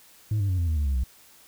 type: tone with pitch steps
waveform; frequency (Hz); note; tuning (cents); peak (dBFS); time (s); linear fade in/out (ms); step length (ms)
sine; 106.8 / 99.07 / 91.91 / 85.26 / 79.09 / 73.37 / 68.06 / 63.14; G#2 / G2 / F#2 / F2 / D#2 / D2 / C#2 / B1; +49 / +19 / -11 / -41 / +29 / -1 / -31 / +39; -19; 0.31-1.038; 5; 91
effects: tanh soft clip ceiling -21 dBFS + white hiss -54 dBFS RMS until 1.47 s